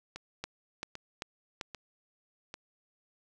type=two click trains; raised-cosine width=0.2 ms; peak=-24 / -19 dBFS; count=4 / 4; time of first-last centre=0.16-2.541 / 0.44-1.612 s; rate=1.26 / 2.56 Hz; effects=none